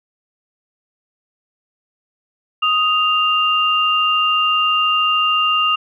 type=tone pair together; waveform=sine; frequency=1247 / 2793 Hz; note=D#6 / F7; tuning=+3 / -1 cents; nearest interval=octave + major second; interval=1396 cents; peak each=-16 dBFS; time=2.62-5.76 s; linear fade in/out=10 ms; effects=none